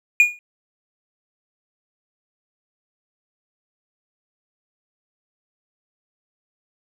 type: tone with exponential decay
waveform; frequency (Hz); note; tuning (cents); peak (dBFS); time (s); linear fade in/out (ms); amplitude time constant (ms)
triangle; 2438; D#7; -36; -5; 0.2-0.39; 1; 40
effects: none